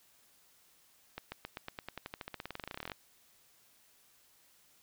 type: accelerating click train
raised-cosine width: 0.3 ms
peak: -24 dBFS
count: 29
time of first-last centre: 1.18-2.918 s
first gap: 140 ms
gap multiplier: 0.93
effects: white hiss -66 dBFS RMS until 4.82 s